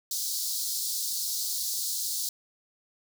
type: high-pass noise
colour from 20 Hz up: pink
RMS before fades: -31 dBFS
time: 0.11-2.29 s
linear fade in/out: 2 ms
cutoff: 4100 Hz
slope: 48 dB/octave
effects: none